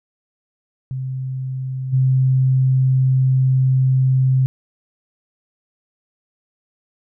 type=tone with level steps; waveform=sine; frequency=130.81 Hz; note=C3; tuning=in tune; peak=-22 / -12 dBFS; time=0.91-4.46 s; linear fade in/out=0 ms; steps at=1.92 s; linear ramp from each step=20 ms; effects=none